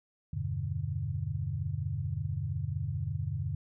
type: chord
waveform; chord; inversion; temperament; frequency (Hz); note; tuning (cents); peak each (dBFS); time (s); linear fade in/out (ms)
sine; E minor seventh; none; equal; 82.41 / 98 / 123.47 / 146.83; E2 / G2 / B2 / D3; 0 / 0 / 0 / 0; -39 / -35 / -37 / -36; 0.33-3.55; 5
effects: none